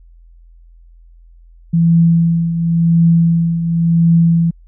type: tone with tremolo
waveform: sine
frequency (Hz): 167.2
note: E3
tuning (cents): +25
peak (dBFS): -6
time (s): 1.73-4.51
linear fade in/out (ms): 10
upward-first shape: triangle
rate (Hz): 0.93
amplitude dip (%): 65
effects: added 42 Hz sine -40 dBFS peak until 4.67 s